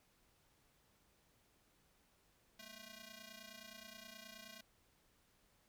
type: ring-modulated tone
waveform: 5% pulse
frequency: 438.1 Hz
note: A4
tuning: 7 cents flat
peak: -39 dBFS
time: 2.59-4.61 s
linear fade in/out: 5 ms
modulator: 1110 Hz
effects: pink hiss -74 dBFS RMS until 5.68 s